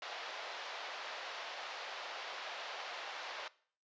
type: band-pass noise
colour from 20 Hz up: pink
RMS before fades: -45 dBFS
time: 0.02-3.48 s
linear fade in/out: 2 ms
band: 580 to 4600 Hz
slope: 24 dB/octave
effects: noise-tail reverb RT60 0.5 s tail -20 dB re dry + resampled to 16000 Hz